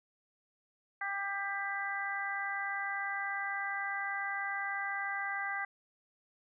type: harmonic tone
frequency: 396.7 Hz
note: G4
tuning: 21 cents sharp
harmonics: 2 / 3 / 4 / 5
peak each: -40 / -42 / -38 / -38 dBFS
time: 1.01-5.65 s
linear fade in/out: 5 ms
effects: none